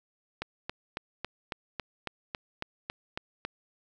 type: click train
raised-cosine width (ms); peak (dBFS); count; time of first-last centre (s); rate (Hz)
0.3; -17; 12; 0.42-3.45; 3.63
effects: none